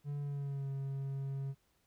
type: tone with pitch glide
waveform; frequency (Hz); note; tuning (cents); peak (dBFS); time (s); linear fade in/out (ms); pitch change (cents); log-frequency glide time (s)
triangle; 144.1 to 136.8; D3 to C#3; -33 to -23; -34; 0.04-1.55; 50; -90; 0.19-0.7
effects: pink hiss -75 dBFS RMS until 1.86 s